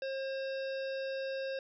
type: harmonic tone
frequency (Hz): 536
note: C5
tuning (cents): +42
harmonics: 1 / 3 / 5 / 7 / 9 / 10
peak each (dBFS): -35 / -45 / -49 / -52 / -54 / -55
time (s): 0.02-1.59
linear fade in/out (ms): 2
effects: none